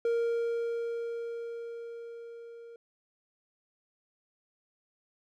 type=tone with level ramp; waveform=triangle; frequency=466.2 Hz; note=A#4; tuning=in tune; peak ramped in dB=-23 to -44 dBFS; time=0.05-2.76 s; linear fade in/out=2 ms; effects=none